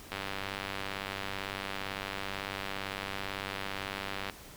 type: click train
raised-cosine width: 0.3 ms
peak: -19 dBFS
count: 410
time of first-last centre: 0.12-4.298 s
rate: 97.9 Hz
effects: pink hiss -50 dBFS RMS until 4.56 s